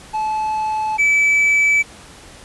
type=tone pair in turn; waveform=triangle; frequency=865 / 2303 Hz; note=A5 / D7; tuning=-30 / -34 cents; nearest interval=octave + perfect fourth; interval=1696 cents; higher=second; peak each=-16 / -10 dBFS; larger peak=second; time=0.13-0.98 / 0.98-1.83 s; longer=neither; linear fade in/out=20 ms; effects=pink hiss -41 dBFS RMS until 2.44 s + resampled to 24000 Hz